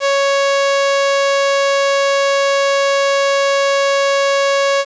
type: tone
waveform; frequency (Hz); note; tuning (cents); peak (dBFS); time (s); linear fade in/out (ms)
sawtooth; 555; C#5; +2; -8; 0-4.85; 50
effects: resampled to 16000 Hz + 7-bit